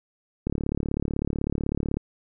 click train, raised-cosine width 3 ms, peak -13 dBFS, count 55, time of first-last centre 0.47-1.97 s, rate 36 Hz, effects none

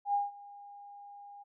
sine tone with ADSR envelope, 811 Hz, G#5, 41 cents flat, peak -25 dBFS, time 0.05-1.44 s, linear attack 89 ms, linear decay 170 ms, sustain -22 dB, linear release 21 ms, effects none

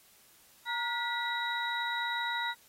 sine tone cluster, 934 / 1436 / 1955 / 3836 Hz, A#5 / F6 / B6 / A#7, +3 / +48 / -18 / +49 cents, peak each -35 / -37 / -36 / -37 dBFS, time 0.65-2.55 s, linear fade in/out 50 ms, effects white hiss -61 dBFS RMS until 2.68 s + AAC 48 kbps

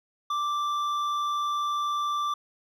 sine tone with hard clipping, 1174.7 Hz, D6, in tune, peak -27 dBFS, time 0.3-2.34 s, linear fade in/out 5 ms, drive 7 dB, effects none

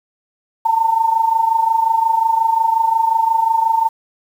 sine tone with amplitude modulation, 902 Hz, A5, 43 cents sharp, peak -9 dBFS, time 0.65-3.89 s, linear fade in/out 10 ms, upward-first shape sine, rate 25.6 Hz, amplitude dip 70%, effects 7-bit

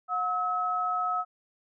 sine tone pair together, 724.2 / 1287 Hz, F#5 / E6, -37 / -42 cents, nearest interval minor seventh, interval 995 cents, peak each -31 / -27 dBFS, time 0.08-1.25 s, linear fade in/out 50 ms, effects none

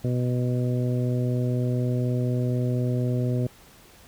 harmonic tone, 124.1 Hz, B2, 9 cents sharp, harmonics 1 / 2 / 3 / 4 / 5, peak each -23 / -29 / -33 / -35 / -37 dBFS, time 0.04-3.47 s, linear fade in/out 5 ms, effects pink hiss -52 dBFS RMS until 4.07 s

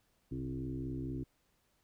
sine tone with frequency modulation, 201.7 Hz, G3, 50 cents sharp, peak -36 dBFS, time 0.31-1.24 s, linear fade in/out 10 ms, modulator 64.4 Hz, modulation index 2.2, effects pink hiss -75 dBFS RMS until 1.83 s

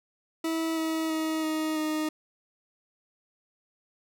40% pulse tone with pitch steps, 324.8 / 320.9 / 317 / 313.2 / 309.4 Hz, E4 / E4 / D#4 / D#4 / D#4, -26 / -46 / +32 / +11 / -10 cents, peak -26 dBFS, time 0.44-2.09 s, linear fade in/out 5 ms, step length 330 ms, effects none

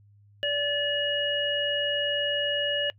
harmonic tone, 578 Hz, D5, 28 cents flat, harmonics 1 / 3 / 5, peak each -29 / -31 / -27 dBFS, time 0.43-2.9 s, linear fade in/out 0 ms, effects noise-tail reverb RT60 0.1 s tail -24 dB re dry + added 102 Hz sine -54 dBFS peak until 2.98 s

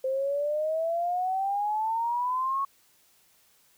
sine exponential sweep, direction up, 520 to 1110 Hz, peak -25 dBFS, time 0.04-2.65 s, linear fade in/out 5 ms, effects white hiss -63 dBFS RMS until 3.77 s

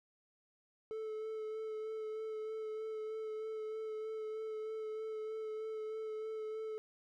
triangle tone with vibrato, 436.2 Hz, A4, 15 cents flat, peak -37 dBFS, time 0.91-6.78 s, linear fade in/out 0 ms, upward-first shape sine, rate 3.2 Hz, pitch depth 15 cents each way, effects none

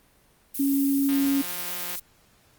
violet noise, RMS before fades -32 dBFS, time 0.54-2 s, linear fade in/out 10 ms
sine tone, 277.2 Hz, C#4, in tune, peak -20 dBFS, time 0.59-1.42 s, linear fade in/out 10 ms
click train, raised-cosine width 0.2 ms, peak -20 dBFS, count 154, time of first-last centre 1.09-1.954 s, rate 177 Hz
effects pink hiss -60 dBFS RMS until 2.58 s + Opus 32 kbps

